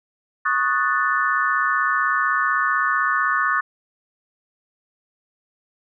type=chord; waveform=sine; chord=D# half-diminished seventh; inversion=third; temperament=equal; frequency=1108.7 / 1244.5 / 1480 / 1760 Hz; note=C#6 / D#6 / F#6 / A6; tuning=0 / 0 / 0 / 0 cents; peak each=-23 dBFS; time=0.45-3.61 s; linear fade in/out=10 ms; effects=none